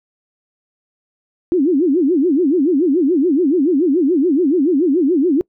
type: tone with vibrato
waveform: sine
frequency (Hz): 313.3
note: D#4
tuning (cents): +12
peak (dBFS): -11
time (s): 1.52-5.41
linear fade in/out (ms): 0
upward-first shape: sine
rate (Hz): 7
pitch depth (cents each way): 300
effects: noise-tail reverb RT60 0.1 s tail -26 dB re dry